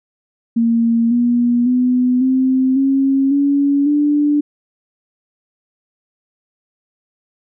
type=tone with pitch steps; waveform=sine; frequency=231.1 / 240.5 / 250.3 / 260.5 / 271 / 282.1 / 293.5 Hz; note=A#3 / B3 / B3 / C4 / C#4 / C#4 / D4; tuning=-15 / -46 / +23 / -7 / -39 / +30 / -1 cents; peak=-11 dBFS; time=0.56-4.41 s; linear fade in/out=10 ms; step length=550 ms; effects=none